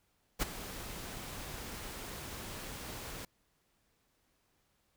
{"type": "noise with ADSR envelope", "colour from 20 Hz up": "pink", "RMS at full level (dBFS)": -30, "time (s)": [0.39, 3.25], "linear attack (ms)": 33, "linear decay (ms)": 15, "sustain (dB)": -14, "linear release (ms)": 3, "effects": ["pink hiss -75 dBFS RMS until 4.96 s"]}